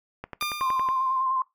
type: click train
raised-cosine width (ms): 0.5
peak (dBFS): -19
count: 8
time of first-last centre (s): 0.24-0.888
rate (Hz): 10.8
type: tone with exponential decay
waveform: 15% pulse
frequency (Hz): 1200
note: D6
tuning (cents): +37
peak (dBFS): -18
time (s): 0.41-1.24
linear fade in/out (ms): 1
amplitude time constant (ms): 180
type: tone with vibrato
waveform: sine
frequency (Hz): 1048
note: C6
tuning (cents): +2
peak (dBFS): -22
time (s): 0.61-1.42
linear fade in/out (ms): 2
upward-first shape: square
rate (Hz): 10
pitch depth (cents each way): 24
effects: noise-tail reverb RT60 0.2 s tail -21 dB re dry + MP3 96 kbps